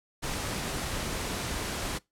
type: noise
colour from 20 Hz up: pink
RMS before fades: -33 dBFS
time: 0.22-1.99 s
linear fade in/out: 20 ms
effects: noise-tail reverb RT60 0.2 s tail -23 dB re dry + low-pass 11000 Hz 12 dB/octave